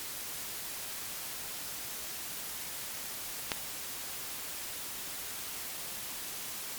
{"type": "click", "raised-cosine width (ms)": 0.2, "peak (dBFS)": -11, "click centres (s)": 3.518, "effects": ["white hiss -40 dBFS RMS until 6.78 s", "MP3 96 kbps"]}